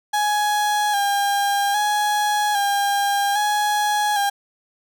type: tone with vibrato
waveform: 35% pulse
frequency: 820 Hz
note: G#5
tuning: 22 cents flat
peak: -16 dBFS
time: 0.13-4.3 s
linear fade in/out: 10 ms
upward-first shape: square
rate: 0.62 Hz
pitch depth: 33 cents each way
effects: none